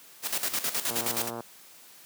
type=noise with tremolo; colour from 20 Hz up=white; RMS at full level=-28 dBFS; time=0.22-1.31 s; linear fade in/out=50 ms; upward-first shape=square; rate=9.5 Hz; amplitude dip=70%
type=click train; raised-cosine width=1 ms; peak=-22 dBFS; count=59; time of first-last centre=0.91-1.406 s; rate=117 Hz
effects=white hiss -52 dBFS RMS until 2.05 s + high-pass 150 Hz 12 dB/octave